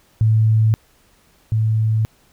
sine tone pair in turn, 110 / 110 Hz, A2 / A2, 0 / 0 cents, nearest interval unison, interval 0 cents, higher neither, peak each -11 / -14 dBFS, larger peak first, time 0.21-0.74 / 1.52-2.05 s, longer neither, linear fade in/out 0 ms, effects pink hiss -56 dBFS RMS until 2.32 s

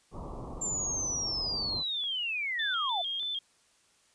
pink low-pass noise, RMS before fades -41 dBFS, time 0.11-1.84 s, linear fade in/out 50 ms, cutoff 1200 Hz, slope 96 dB/octave
sine linear sweep, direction down, 7340 to 659.3 Hz, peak -30 dBFS, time 0.61-3.02 s, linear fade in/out 10 ms
clicks, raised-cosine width 0.5 ms, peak -40 dBFS, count 2, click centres 2.038 / 3.23 s
sine tone with vibrato, 3376 Hz, G#7, 28 cents sharp, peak -31 dBFS, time 2.59-3.39 s, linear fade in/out 5 ms, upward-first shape square, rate 3.3 Hz, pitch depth 72 cents each way
effects white hiss -66 dBFS RMS until 4.14 s + resampled to 22050 Hz

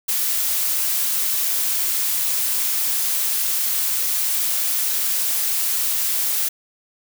blue noise, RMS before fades -21 dBFS, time 0.08-6.49 s, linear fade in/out 10 ms, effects none

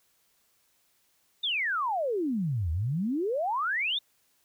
sine exponential two-way sweep, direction down then up, 3724 to 76 to 3724 Hz, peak -26 dBFS, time 1.43-3.99 s, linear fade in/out 10 ms, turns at 2.71 s, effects white hiss -69 dBFS RMS until 4.44 s

